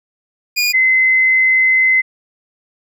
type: tone pair in turn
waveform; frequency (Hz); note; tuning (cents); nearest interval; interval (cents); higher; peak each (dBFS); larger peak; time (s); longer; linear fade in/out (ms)
25% pulse / sine; 2439 / 2051; D#7 / C7; -35 / -35; minor third; 300; first; -9; neither; 0.56-0.73 / 0.73-2.02; second; 20
effects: none